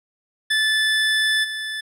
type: tone with level steps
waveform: 25% pulse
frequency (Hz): 1746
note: A6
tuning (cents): -14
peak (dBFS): -13 / -22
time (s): 0.5-1.81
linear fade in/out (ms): 10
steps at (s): 1.43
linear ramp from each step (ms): 20
effects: low-pass 9000 Hz 12 dB/octave